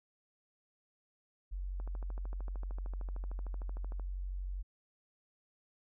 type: tone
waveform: sine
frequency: 46.33 Hz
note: F#1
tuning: 3 cents sharp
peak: -36 dBFS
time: 1.51-4.63 s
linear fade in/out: 20 ms
type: click train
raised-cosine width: 1 ms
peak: -36 dBFS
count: 30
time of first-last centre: 1.8-3.997 s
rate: 13.2 Hz
effects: none